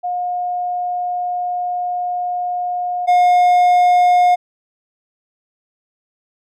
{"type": "tone pair in turn", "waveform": ["sine", "triangle"], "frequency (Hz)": [716, 716], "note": ["F5", "F5"], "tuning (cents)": [43, 43], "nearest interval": "unison", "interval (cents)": 0, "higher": "neither", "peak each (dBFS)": [-18, -7], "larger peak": "second", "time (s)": [[0.03, 3.07], [3.07, 4.36]], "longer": "first", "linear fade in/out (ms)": 20, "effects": []}